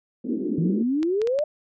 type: band-pass noise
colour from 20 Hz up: pink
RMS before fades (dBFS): -27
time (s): 0.24-0.83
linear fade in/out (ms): 10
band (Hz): 220 to 390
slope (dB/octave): 48
type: exponential sweep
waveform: sine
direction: up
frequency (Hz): 156.2 to 621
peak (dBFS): -20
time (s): 0.58-1.44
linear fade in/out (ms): 5
type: clicks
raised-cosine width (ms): 0.2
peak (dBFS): -18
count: 4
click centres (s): 1.03 / 1.217 / 1.273 / 1.389
effects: none